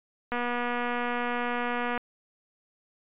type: click train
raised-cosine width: 0.5 ms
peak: -16 dBFS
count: 402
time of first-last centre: 0.32-1.977 s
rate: 242 Hz
effects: resampled to 8000 Hz